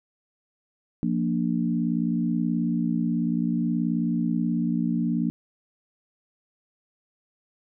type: chord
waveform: sine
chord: Bb major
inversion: second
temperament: equal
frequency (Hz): 174.61 / 233.1 / 293.7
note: F3 / Bb3 / D4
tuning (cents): 0 / 0 / 0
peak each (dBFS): -26 / -25 / -29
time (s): 1.03-5.3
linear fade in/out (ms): 0
effects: none